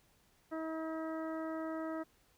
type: harmonic tone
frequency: 320 Hz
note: D#4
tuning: 49 cents sharp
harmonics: 1 / 2 / 3 / 4 / 5 / 6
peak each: -39 / -42 / -51 / -47 / -54 / -55 dBFS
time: 0.51-2.04 s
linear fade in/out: 20 ms
effects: pink hiss -70 dBFS RMS until 2.37 s

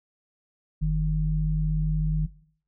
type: tone pair together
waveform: sine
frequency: 46.44 / 155.56 Hz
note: F#1 / D#3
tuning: +7 / 0 cents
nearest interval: octave + major sixth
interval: 2093 cents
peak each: -24 dBFS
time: 0.81-2.27 s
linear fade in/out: 20 ms
effects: noise-tail reverb RT60 0.6 s tail -19 dB re dry

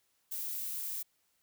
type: noise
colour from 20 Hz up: violet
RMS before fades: -38 dBFS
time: 0.31-1.03 s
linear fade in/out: 10 ms
effects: white hiss -75 dBFS RMS until 1.42 s

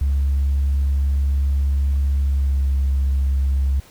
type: tone with pitch glide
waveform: sine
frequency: 69.3 to 67.95 Hz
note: C#2 to C#2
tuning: 0 to -34 cents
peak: -14 dBFS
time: 0.01-3.8 s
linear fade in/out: 5 ms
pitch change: -34 cents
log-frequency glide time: 2.19-2.72 s
effects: tanh soft clip ceiling -13 dBFS + pink hiss -48 dBFS RMS until 3.9 s

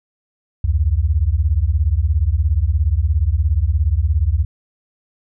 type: beating tone pair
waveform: sine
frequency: 68 / 85 Hz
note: C#2 / F2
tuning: -33 / -46 cents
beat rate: 17 Hz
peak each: -16 dBFS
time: 0.64-4.45 s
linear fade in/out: 5 ms
effects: none

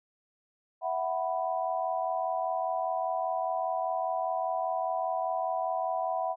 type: chord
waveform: sine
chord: E suspended second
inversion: none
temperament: equal with one note detuned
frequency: 659.3 / 744.3 / 987.8 Hz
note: E5 / F#5 / B5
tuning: 0 / +10 / 0 cents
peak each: -32 / -31 / -35 dBFS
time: 0.81-6.36 s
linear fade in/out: 50 ms
effects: none

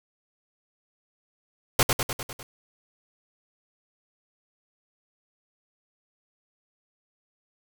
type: noise with echo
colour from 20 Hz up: pink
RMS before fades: -18 dBFS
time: 1.79-1.83 s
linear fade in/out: 2 ms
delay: 100 ms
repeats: 6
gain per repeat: -4 dB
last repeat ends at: 2.43 s
effects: none

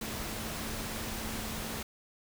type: tone in noise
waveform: sine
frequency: 220 Hz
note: A3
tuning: in tune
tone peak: -44 dBFS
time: 0.01-1.83 s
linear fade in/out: 5 ms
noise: pink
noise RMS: -38 dBFS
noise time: 0.01-1.83 s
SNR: -9 dB
effects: none

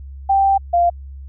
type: tone pair in turn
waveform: sine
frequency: 784 / 693.5 Hz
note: G5 / F5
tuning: 0 / -12 cents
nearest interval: major second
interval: 212 cents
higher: first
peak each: -11 dBFS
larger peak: neither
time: 0.29-0.58 / 0.73-0.9 s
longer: first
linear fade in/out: 10 ms
effects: added 68 Hz sine -31 dBFS peak until 1.28 s

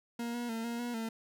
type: tone with pitch steps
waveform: 40% pulse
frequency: 235.3 / 240 / 226.4 / 234.9 / 240.9 / 225.2 Hz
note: A#3 / B3 / A3 / A#3 / B3 / A3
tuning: +16 / -49 / +50 / +13 / -43 / +40 cents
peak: -34 dBFS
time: 0.19-1.09 s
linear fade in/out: 5 ms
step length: 150 ms
effects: none

